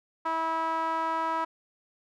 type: tone with band-pass filter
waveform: sawtooth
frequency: 324.9 Hz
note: E4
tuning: 25 cents flat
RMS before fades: -29 dBFS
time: 0.25-1.45 s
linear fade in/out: 10 ms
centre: 1100 Hz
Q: 5.7
effects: none